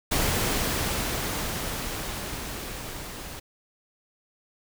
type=noise with level ramp; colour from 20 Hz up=pink; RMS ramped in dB=-24 to -39 dBFS; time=0.11-3.4 s; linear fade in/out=10 ms; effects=none